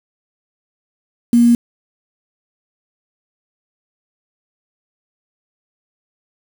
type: tone with quantisation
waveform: sine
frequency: 237.1 Hz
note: A#3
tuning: 30 cents sharp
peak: -7 dBFS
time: 1.33-1.55 s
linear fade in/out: 2 ms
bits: 5
effects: none